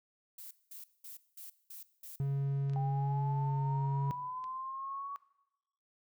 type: noise bursts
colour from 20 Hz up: violet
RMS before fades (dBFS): -48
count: 6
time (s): 0.38-2.16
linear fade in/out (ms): 5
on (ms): 130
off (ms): 200
type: tone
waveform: triangle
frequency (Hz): 138.59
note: C#3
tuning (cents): 0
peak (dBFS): -28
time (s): 2.2-4.11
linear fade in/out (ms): 0
type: clicks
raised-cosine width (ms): 0.2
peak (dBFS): -38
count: 3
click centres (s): 2.697 / 2.735 / 4.441
type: linear sweep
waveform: sine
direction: up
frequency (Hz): 792 to 1127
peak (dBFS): -38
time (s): 2.76-5.16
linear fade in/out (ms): 0
effects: noise-tail reverb RT60 0.9 s tail -18 dB re dry